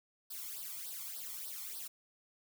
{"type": "noise with flanger", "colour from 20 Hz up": "blue", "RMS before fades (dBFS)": -44, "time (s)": [0.3, 1.88], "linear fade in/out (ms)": 10, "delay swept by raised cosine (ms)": [0.21, 0.94], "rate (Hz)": 3.4, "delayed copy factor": 0.85, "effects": []}